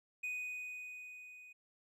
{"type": "tone with level ramp", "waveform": "triangle", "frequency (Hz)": 2489, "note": "D#7", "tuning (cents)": 0, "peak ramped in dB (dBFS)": [-35, -52], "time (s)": [0.23, 1.53], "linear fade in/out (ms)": 10, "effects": []}